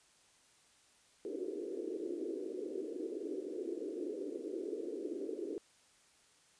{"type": "band-pass noise", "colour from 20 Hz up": "pink", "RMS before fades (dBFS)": -41, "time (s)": [1.25, 5.58], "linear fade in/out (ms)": 0, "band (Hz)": [310, 450], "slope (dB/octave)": 48, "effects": ["white hiss -67 dBFS RMS until 6.59 s", "resampled to 22050 Hz"]}